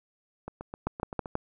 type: two click trains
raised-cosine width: 1 ms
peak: -23 / -14 dBFS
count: 7 / 4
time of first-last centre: 0.48-1.258 / 0.87-1.354 s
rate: 7.71 / 6.2 Hz
effects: none